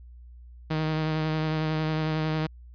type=tone with vibrato; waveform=sawtooth; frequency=156.5 Hz; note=D#3; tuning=10 cents sharp; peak=-21 dBFS; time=0.7-2.47 s; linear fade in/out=10 ms; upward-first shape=sine; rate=11 Hz; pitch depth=18 cents each way; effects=added 60 Hz sine -44 dBFS peak until 2.74 s + resampled to 11025 Hz